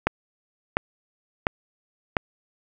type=click train; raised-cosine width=0.5 ms; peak=-4 dBFS; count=4; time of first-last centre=0.07-2.168 s; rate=1.43 Hz; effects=none